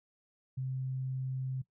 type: tone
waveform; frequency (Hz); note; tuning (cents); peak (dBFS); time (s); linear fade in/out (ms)
sine; 130.8; C3; 0; -33; 0.57-1.62; 10
effects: noise-tail reverb RT60 0.1 s tail -17 dB re dry